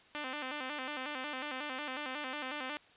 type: tone with vibrato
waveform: 5% pulse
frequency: 277.2 Hz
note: C#4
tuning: in tune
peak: -26 dBFS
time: 0.15-2.77 s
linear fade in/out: 0 ms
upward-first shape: square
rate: 5.5 Hz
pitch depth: 120 cents each way
effects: white hiss -61 dBFS RMS until 2.96 s + resampled to 8000 Hz